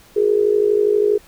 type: tone with amplitude modulation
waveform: sine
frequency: 415.7 Hz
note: G#4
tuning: 2 cents sharp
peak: -9 dBFS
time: 0.16-1.18 s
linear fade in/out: 10 ms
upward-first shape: sine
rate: 52.4 Hz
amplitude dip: 80%
effects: pink hiss -48 dBFS RMS until 1.27 s